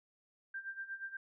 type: tone with tremolo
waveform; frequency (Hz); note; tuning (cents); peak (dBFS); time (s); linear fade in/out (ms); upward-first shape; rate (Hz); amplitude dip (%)
sine; 1580; G6; +13; -38; 0.54-1.17; 5; sine; 8.4; 80
effects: none